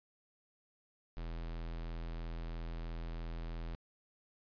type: tone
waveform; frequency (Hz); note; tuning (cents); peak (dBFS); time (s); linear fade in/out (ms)
square; 41.52; E1; +13; -40; 1.17-3.75; 0
effects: resampled to 11025 Hz